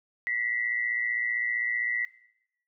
sine tone pair together, 1941.5 / 2057 Hz, B6 / C7, -30 / -30 cents, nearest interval minor second, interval 100 cents, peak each -28 / -32 dBFS, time 0.27-2.05 s, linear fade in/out 0 ms, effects noise-tail reverb RT60 0.8 s tail -18 dB re dry

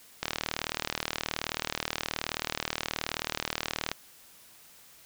click train, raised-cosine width 0.2 ms, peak -11 dBFS, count 144, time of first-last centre 0.23-3.916 s, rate 38.8 Hz, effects white hiss -55 dBFS RMS until 5.05 s

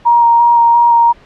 sine tone with vibrato, 940 Hz, A#5, 14 cents sharp, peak -5 dBFS, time 0.05-1.13 s, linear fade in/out 20 ms, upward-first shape square, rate 2.9 Hz, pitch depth 10 cents each way, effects pink hiss -43 dBFS RMS until 1.25 s + low-pass 3000 Hz 12 dB/octave

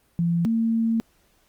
sine tone pair in turn, 170 / 226.9 Hz, F3 / A#3, -46 / -47 cents, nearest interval perfect fourth, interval 499 cents, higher second, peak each -19 dBFS, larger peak neither, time 0.19-0.45 / 0.45-1 s, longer second, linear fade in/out 0 ms, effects pink hiss -63 dBFS RMS until 1.48 s + Opus 32 kbps

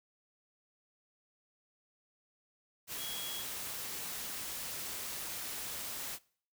sine tone in noise, 3322 Hz, G#7, in tune, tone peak -42 dBFS, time 2.97-3.45 s, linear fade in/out 50 ms, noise white, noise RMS -41 dBFS, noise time 2.87-6.19 s, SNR -4 dB, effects noise-tail reverb RT60 0.5 s tail -22 dB re dry

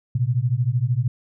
sine beating tone pair, 116.54 / 129.54 Hz, A#2 / C3, 0 / -17 cents, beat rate 13 Hz, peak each -21 dBFS, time 0.15-1.08 s, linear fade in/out 5 ms, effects none

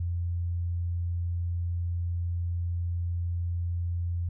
sine tone, 86.5 Hz, F2, 16 cents flat, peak -27 dBFS, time 0-4.29 s, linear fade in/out 5 ms, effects none

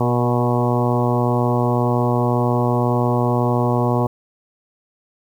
harmonic tone with a mistuned harmonic, 121.9 Hz, B2, 22 cents flat, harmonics 1 / 2 / 3 / 4 / 5 / 6 / 7 / 8 / 9, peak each -19 / -22 / -24 / -25 / -26 / -27 / -27 / -28 / -29 dBFS, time 0-4.07 s, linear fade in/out 5 ms, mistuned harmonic 4, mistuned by -20 cents, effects 8-bit

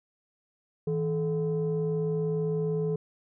sine tone pair together, 161.5 / 431.2 Hz, E3 / A4, -35 / -35 cents, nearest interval octave + perfect fourth, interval 1700 cents, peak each -27 dBFS, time 0.87-2.96 s, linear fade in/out 5 ms, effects tanh soft clip ceiling -21 dBFS

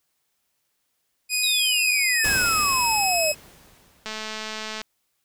15% pulse tone with pitch glide, 2489 to 2562 Hz, D#7 to E7, 0 to -50 cents, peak -14 dBFS, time 1.29-3.35 s, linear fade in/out 50 ms, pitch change +50 cents, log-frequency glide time 2.11-2.28 s
sine exponential sweep, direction down, 3951 to 593 Hz, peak -22 dBFS, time 1.43-3.32 s, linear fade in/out 5 ms
pink noise with exponential decay, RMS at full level -28 dBFS, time 2.24-4.54 s, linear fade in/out 5 ms, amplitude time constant 500 ms
click train, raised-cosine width 0.2 ms, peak -15 dBFS, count 165, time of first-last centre 4.06-4.816 s, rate 217 Hz
effects white hiss -73 dBFS RMS until 5.24 s

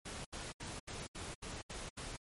pink noise bursts, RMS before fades -45 dBFS, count 8, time 0.05-2.168 s, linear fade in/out 10 ms, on 200 ms, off 74 ms, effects MP3 48 kbps

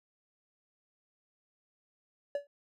triangle tone with exponential decay, 572 Hz, D5, 46 cents flat, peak -25 dBFS, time 2.35-2.47 s, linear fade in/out 2 ms, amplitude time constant 26 ms, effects none

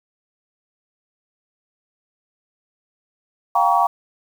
sine chord, G half-diminished seventh, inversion third, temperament just, 705.6 / 784 / 940.8 / 1128.9 Hz, F5 / G5 / Bb5 / Db6, +18 / 0 / +16 / +31 cents, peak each -19 dBFS, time 3.55-3.87 s, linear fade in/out 5 ms, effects 7-bit

